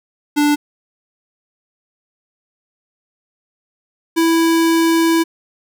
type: tone pair in turn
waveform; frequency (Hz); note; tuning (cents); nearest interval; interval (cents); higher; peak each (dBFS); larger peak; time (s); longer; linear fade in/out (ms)
square; 293.7 / 329.7; D4 / E4; 0 / 0; major second; 200; second; -12; neither; 0.36-0.56 / 4.16-5.24; second; 20
effects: none